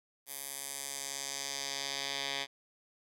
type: tone with band-pass filter sweep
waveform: 10% pulse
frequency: 138.59 Hz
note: C#3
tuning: in tune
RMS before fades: -39 dBFS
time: 0.26-2.47 s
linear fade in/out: 50 ms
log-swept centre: 12000 to 3400 Hz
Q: 1.4
effects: none